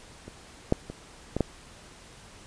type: clicks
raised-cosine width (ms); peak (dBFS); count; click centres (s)
2; -27 / -7 / -23 / -14 / -9; 5; 0.28 / 0.724 / 0.9 / 1.366 / 1.407
effects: pink hiss -50 dBFS RMS until 2.46 s + resampled to 22050 Hz